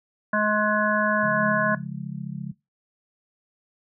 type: harmonic tone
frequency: 211.3 Hz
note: G#3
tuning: 30 cents sharp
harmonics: 1 / 3 / 5 / 7 / 8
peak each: -26 / -26 / -26 / -26 / -26 dBFS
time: 0.33-1.75 s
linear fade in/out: 5 ms
type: chord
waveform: sine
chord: Db major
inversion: none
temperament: just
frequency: 138.59 / 173.24 / 207.9 Hz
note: Db3 / F3 / Ab3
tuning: 0 / -14 / +2 cents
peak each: -33 / -34 / -36 dBFS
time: 1.23-2.52 s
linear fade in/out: 5 ms
effects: noise-tail reverb RT60 0.2 s tail -18 dB re dry